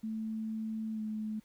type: tone with pitch glide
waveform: sine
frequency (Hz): 220 to 215.8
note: A3 to A3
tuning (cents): 0 to -33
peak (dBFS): -34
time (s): 0.03-1.4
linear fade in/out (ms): 10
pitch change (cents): -33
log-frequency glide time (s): 0.93-1.01
effects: pink hiss -68 dBFS RMS until 1.44 s